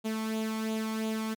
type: tone with flanger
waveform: sawtooth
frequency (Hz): 220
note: A3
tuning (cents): 0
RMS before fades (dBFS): -32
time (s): 0.04-1.35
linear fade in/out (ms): 20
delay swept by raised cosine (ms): 0.28 to 0.93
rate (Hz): 2.9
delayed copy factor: +0.55
effects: MP3 96 kbps